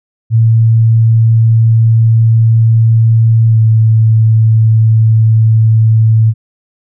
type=tone with pitch glide; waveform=sine; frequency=113.2 to 111.13 Hz; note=A2 to A2; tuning=+50 to +18 cents; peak=-4 dBFS; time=0.3-6.34 s; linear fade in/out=50 ms; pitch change=-32 cents; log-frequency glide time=3.47-3.58 s; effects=none